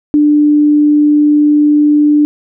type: tone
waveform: sine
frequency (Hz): 296.6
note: D4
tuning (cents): +17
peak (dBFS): -5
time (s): 0.14-2.25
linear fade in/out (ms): 0
effects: none